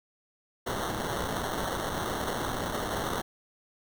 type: noise with sample-and-hold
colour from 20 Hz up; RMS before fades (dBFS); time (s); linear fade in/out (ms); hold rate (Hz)
white; -32; 0.66-3.22; 10; 2450
effects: none